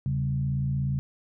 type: tone with frequency modulation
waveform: sine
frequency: 135.2 Hz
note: C#3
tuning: 43 cents flat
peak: -24 dBFS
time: 0.06-0.99 s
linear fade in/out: 0 ms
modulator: 56.7 Hz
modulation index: 0.69
effects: none